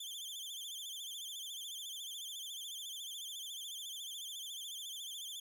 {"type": "tone with vibrato", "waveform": "sawtooth", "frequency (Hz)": 3322, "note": "G#7", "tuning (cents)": 0, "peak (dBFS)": -40, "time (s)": [0, 5.4], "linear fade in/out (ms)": 5, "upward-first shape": "sine", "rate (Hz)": 14, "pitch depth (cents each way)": 120, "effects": ["12-bit"]}